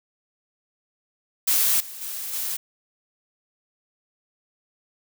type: noise with level steps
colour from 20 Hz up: blue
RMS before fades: -20 / -38 / -32 / -28 dBFS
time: 1.47-2.57 s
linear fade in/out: 10 ms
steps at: 1.8 / 2.01 / 2.33 s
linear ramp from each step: 5 ms
effects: none